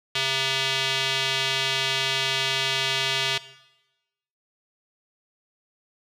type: tone with band-pass filter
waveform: square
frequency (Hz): 134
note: C3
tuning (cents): +42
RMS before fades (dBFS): -25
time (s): 0.15-3.38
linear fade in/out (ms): 5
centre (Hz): 3300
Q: 2.2
effects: noise-tail reverb RT60 1.0 s tail -17 dB re dry